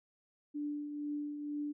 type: tone with tremolo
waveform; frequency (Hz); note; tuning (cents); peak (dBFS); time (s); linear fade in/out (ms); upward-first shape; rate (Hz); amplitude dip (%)
sine; 293.7; D4; 0; -34; 0.54-1.73; 20; triangle; 2.1; 50
effects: none